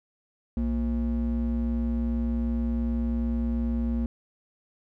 triangle ring-modulated tone, 146.83 Hz, D3, in tune, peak -19 dBFS, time 0.57-4.06 s, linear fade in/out 2 ms, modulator 85.5 Hz, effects none

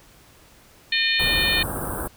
harmonic tone, 607 Hz, D#5, 43 cents flat, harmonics 3 / 4 / 5 / 6 / 7, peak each -24 / -24 / -27 / -25 / -26 dBFS, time 0.92-1.63 s, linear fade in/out 5 ms
pink band-stop noise, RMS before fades -28 dBFS, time 1.19-2.08 s, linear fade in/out 10 ms, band 1600 to 8400 Hz, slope 96 dB/octave
effects pink hiss -52 dBFS RMS until 2.16 s

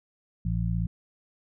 harmonic tone, 56.8 Hz, A#1, 44 cents flat, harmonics 1 / 2 / 3, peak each -29 / -29 / -29 dBFS, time 0.45-0.87 s, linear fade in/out 5 ms, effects none

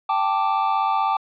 triangle chord, G suspended second, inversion none, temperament equal, 784 / 880 / 1174.7 Hz, G5 / A5 / D6, 0 / 0 / 0 cents, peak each -21 dBFS, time 0.09-1.17 s, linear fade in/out 5 ms, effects resampled to 11025 Hz

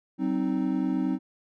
triangle chord, C diminished, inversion second, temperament equal with one note detuned, 189.54 / 261.6 / 311.1 Hz, Gb3 / C4 / Eb4, +42 / 0 / 0 cents, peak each -28 / -25 / -27 dBFS, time 0.18-1.19 s, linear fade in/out 50 ms, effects none

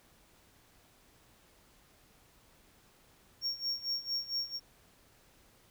triangle tone with tremolo, 5530 Hz, F8, 18 cents flat, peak -29 dBFS, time 3.41-4.6 s, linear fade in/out 50 ms, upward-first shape sine, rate 4.4 Hz, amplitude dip 85%, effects pink hiss -64 dBFS RMS until 5.7 s

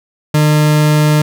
40% pulse tone, 151.2 Hz, D#3, 49 cents flat, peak -7 dBFS, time 0.34-1.22 s, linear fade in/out 5 ms, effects none

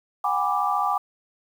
sine chord, G# half-diminished seventh, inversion third, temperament equal with one note detuned, 740 / 814 / 987.8 / 1174.7 Hz, F#5 / G#5 / B5 / D6, 0 / -35 / 0 / 0 cents, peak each -28 / -25 / -30 / -24 dBFS, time 0.24-0.98 s, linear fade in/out 5 ms, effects 8-bit

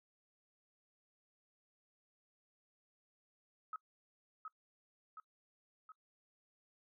sine tone with echo, 1278 Hz, D#6, 46 cents sharp, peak -40 dBFS, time 3.73-3.76 s, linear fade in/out 2 ms, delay 720 ms, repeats 3, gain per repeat -4 dB, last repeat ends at 5.92 s, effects noise-tail reverb RT60 0.1 s tail -23 dB re dry

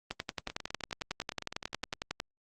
two click trains, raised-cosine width 0.2 ms, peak -16 / -22 dBFS, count 24 / 15, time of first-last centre 0.11-2.201 / 0.5-1.936 s, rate 11 / 9.75 Hz, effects Opus 24 kbps

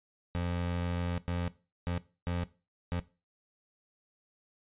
25% pulse tone bursts at uneven times, 87.31 Hz, F2, in tune, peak -27 dBFS, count 5, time 0.35-1.18 / 1.28-1.48 / 1.87-1.98 / 2.27-2.44 / 2.92-3 s, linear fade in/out 0 ms, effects noise-tail reverb RT60 0.3 s tail -17 dB re dry + resampled to 8000 Hz

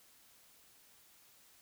silence, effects white hiss -64 dBFS RMS until 1.61 s

